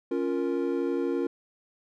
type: chord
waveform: triangle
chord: Bb minor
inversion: first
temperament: equal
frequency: 277.2 / 349.2 / 466.2 Hz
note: Db4 / F4 / Bb4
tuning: 0 / 0 / 0 cents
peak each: -28 / -27 / -29 dBFS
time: 0.11-1.27 s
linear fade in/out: 5 ms
effects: none